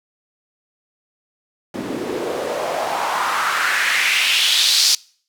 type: noise with band-pass filter sweep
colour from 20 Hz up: white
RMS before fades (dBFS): -19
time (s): 1.74-4.95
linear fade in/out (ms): 2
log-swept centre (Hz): 260 to 5000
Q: 2.9
effects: noise-tail reverb RT60 0.5 s tail -25 dB re dry